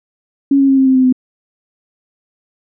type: tone with pitch steps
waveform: sine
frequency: 277.2 / 273.4 / 269.6 / 265.9 / 262.2 / 258.6 / 255.1 Hz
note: C#4 / C#4 / C#4 / C4 / C4 / C4 / C4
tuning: 0 / -24 / -48 / +28 / +4 / -20 / -44 cents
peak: -7 dBFS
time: 0.51-1.126 s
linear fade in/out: 5 ms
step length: 88 ms
effects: none